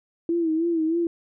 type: tone with vibrato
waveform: sine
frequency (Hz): 328.6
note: E4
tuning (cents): -5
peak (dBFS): -20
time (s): 0.29-1.07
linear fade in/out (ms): 2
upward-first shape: sine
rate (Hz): 3.2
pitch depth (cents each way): 75
effects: none